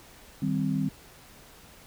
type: chord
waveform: sine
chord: C minor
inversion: first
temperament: equal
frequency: 155.56 / 196 / 261.6 Hz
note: Eb3 / G3 / C4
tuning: 0 / 0 / 0 cents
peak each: -29 dBFS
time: 0.42-0.89 s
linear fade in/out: 5 ms
effects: pink hiss -52 dBFS RMS until 1.86 s